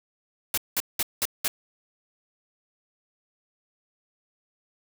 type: noise bursts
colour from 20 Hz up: white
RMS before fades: -25 dBFS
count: 5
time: 0.54-1.48 s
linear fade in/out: 2 ms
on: 36 ms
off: 190 ms
effects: none